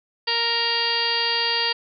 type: harmonic tone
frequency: 466.4 Hz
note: A#4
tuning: 1 cent sharp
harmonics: 1 / 2 / 3 / 4 / 5 / 6 / 7 / 8 / 9 / 10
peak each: -32 / -29 / -36 / -28 / -36 / -27 / -30 / -34 / -32 / -24 dBFS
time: 0.27-1.73 s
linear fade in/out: 10 ms
effects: none